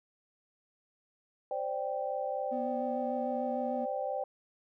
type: chord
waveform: sine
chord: C suspended second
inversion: none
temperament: equal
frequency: 523.3 / 587.3 / 784 Hz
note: C5 / D5 / G5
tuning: 0 / 0 / 0 cents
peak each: -36 dBFS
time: 1.51-4.24 s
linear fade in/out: 2 ms
type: tone with vibrato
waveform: triangle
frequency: 246.6 Hz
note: B3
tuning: 2 cents flat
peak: -34 dBFS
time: 2.51-3.86 s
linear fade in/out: 20 ms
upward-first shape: sine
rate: 6.7 Hz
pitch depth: 25 cents each way
effects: none